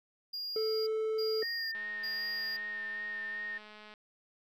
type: tone bursts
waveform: triangle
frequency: 4829 Hz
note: D8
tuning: 47 cents sharp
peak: -35 dBFS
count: 3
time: 0.33-2.57 s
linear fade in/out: 10 ms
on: 540 ms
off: 310 ms
type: tone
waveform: triangle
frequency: 438.3 Hz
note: A4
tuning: 7 cents flat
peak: -28 dBFS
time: 0.56-1.43 s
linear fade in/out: 2 ms
type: tone with vibrato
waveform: sine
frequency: 1831 Hz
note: A#6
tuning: 32 cents flat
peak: -36 dBFS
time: 1.42-3.58 s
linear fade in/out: 5 ms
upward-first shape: sine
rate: 2.6 Hz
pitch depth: 24 cents each way
type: click train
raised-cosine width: 0.3 ms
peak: -36 dBFS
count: 465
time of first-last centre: 1.75-3.939 s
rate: 212 Hz
effects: none